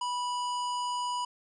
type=harmonic tone with a mistuned harmonic; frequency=982 Hz; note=B5; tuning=10 cents flat; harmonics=1 / 3 / 5 / 7 / 9; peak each=-30 / -40 / -44 / -47 / -49 dBFS; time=0.01-1.25 s; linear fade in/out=5 ms; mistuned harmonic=9; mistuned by=-17 cents; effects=none

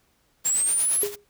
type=noise with tremolo; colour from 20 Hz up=white; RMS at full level=-33 dBFS; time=0.44-1.16 s; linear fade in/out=20 ms; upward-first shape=sine; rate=8.6 Hz; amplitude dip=70%
type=exponential sweep; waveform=sine; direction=up; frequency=7360 to 11410 Hz; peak=-20 dBFS; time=0.45-1.04 s; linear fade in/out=10 ms
type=tone with exponential decay; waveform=sine; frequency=410.2 Hz; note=G#4; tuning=21 cents flat; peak=-21 dBFS; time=1.03-1.25 s; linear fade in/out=2 ms; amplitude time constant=46 ms
effects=pink hiss -66 dBFS RMS until 1.29 s

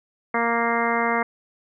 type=harmonic tone; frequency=233.1 Hz; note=A#3; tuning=in tune; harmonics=1 / 2 / 3 / 4 / 5 / 6 / 7 / 8 / 9; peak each=-28 / -27 / -27 / -27 / -27 / -31 / -32 / -31 / -28 dBFS; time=0.34-1.23 s; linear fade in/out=5 ms; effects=none

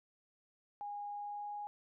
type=tone with pitch glide; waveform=sine; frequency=820 to 826.2 Hz; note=G#5 to G#5; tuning=-22 to -9 cents; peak=-40 dBFS; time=0.81-1.67 s; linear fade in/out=0 ms; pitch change=+13 cents; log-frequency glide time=1.08-1.53 s; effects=none

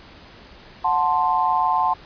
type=chord; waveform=sine; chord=F# diminished; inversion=none; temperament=equal with one note detuned; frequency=731.5 / 880 / 1046.5 Hz; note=F#5 / A5 / C6; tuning=-20 / 0 / 0 cents; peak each=-23 / -20 / -21 dBFS; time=0.84-1.94 s; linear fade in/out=10 ms; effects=pink hiss -45 dBFS RMS until 2.05 s + resampled to 11025 Hz

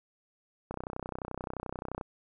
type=click train; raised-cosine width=1 ms; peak=-22 dBFS; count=42; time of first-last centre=0.71-2.012 s; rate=31.5 Hz; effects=none

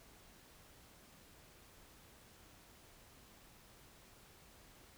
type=silence; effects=pink hiss -62 dBFS RMS until 4.97 s

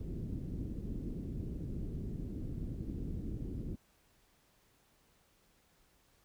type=low-pass noise; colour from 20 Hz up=pink; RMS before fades=-40 dBFS; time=0-3.76 s; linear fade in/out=10 ms; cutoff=330 Hz; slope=24 dB/octave; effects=pink hiss -70 dBFS RMS until 6.24 s

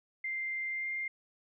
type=tone with pitch glide; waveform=sine; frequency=2093 to 2108 Hz; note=C7 to C7; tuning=0 to +12 cents; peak=-33 dBFS; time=0.24-1.08 s; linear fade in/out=5 ms; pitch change=+12 cents; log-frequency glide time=0.7-0.88 s; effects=none

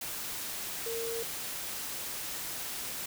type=tone in noise; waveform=sine; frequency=460 Hz; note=A#4; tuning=23 cents flat; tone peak=-34 dBFS; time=0.86-1.23 s; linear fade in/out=5 ms; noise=white; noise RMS=-38 dBFS; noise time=0.01-3.06 s; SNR=+1 dB; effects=none

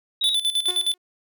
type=tone; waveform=sine; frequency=3808 Hz; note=A#7; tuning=36 cents sharp; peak=-21 dBFS; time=0.21-0.35 s; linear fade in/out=5 ms
type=tone with tremolo; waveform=square; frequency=3503 Hz; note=A7; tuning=8 cents flat; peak=-19 dBFS; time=0.24-0.94 s; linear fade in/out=0 ms; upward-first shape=square; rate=9.6 Hz; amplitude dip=75%
type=tone with exponential decay; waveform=sawtooth; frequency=361.8 Hz; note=F#4; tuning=39 cents flat; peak=-26 dBFS; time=0.68-0.98 s; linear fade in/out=5 ms; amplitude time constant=64 ms
effects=none

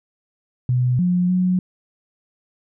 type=tone with pitch steps; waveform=sine; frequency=125.1 / 178.9 / 182.7 Hz; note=B2 / F3 / F#3; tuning=+23 / +42 / -22 cents; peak=-15 dBFS; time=0.69-1.59 s; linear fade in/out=2 ms; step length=300 ms; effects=none

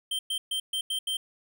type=tone bursts at uneven times; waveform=square; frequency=3136 Hz; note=G7; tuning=in tune; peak=-28 dBFS; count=6; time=0.11-0.19 / 0.3-0.38 / 0.51-0.6 / 0.73-0.81 / 0.9-0.99 / 1.07-1.17 s; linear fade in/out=5 ms; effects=none

